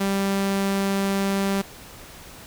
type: tone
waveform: sawtooth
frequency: 196.4 Hz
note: G3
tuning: 4 cents sharp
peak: -17 dBFS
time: 0-1.62 s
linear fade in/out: 10 ms
effects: pink hiss -43 dBFS RMS until 2.46 s